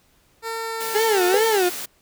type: tone with pitch glide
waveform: 15% pulse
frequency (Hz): 453.2 to 444.1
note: A#4 to A4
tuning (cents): -49 to +16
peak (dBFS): -20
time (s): 0.42-1.6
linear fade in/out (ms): 50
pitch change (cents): -35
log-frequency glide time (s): 0.57-1.48
type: high-pass noise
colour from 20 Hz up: white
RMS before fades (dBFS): -31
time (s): 0.8-1.86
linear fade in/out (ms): 10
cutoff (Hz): 160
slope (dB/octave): 24
type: tone with vibrato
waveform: 35% pulse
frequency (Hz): 401.6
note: G4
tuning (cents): +42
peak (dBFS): -15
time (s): 0.94-1.7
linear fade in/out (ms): 20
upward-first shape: sine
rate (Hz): 2.4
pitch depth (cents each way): 210
type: tone with exponential decay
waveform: sine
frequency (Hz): 493.9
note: B4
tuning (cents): 0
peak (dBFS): -15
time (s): 1.34-1.51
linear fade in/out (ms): 1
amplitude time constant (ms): 36
effects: pink hiss -60 dBFS RMS until 2.01 s